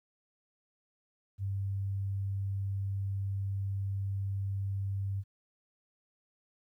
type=tone; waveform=sine; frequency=98.2 Hz; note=G2; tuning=4 cents sharp; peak=-31 dBFS; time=1.38-5.24 s; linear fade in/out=50 ms; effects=12-bit